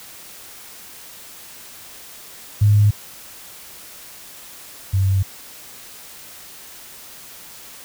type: tone pair in turn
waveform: sine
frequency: 103.83 / 96.37 Hz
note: G#2 / G2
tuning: 0 / -29 cents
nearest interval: minor second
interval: 129 cents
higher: first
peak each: -10 / -14 dBFS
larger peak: first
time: 2.61-2.91 / 4.93-5.23 s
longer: neither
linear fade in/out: 10 ms
effects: white hiss -40 dBFS RMS until 7.84 s